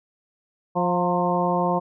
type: harmonic tone with a mistuned harmonic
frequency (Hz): 176.5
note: F3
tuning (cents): +19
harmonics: 1 / 2 / 3 / 4 / 5 / 6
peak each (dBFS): -25 / -28 / -26 / -26 / -26 / -28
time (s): 0.75-1.8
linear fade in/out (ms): 20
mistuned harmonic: 5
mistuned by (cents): +46
effects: none